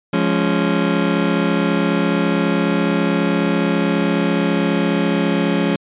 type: chord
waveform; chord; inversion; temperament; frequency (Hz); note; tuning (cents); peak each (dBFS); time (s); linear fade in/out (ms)
30% pulse; Db major; first; just; 173.24 / 207.9 / 277.2; F3 / Ab3 / Db4; -14 / +2 / 0; -17; 0.13-5.76; 5
effects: resampled to 8000 Hz